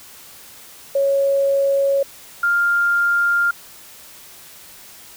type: tone pair in turn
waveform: sine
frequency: 553 / 1399.9 Hz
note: C#5 / F6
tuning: -4 / +4 cents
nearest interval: octave + major third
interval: 1608 cents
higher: second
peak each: -14 dBFS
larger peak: neither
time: 0.95-2.03 / 2.43-3.51 s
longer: neither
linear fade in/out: 5 ms
effects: white hiss -42 dBFS RMS until 5.16 s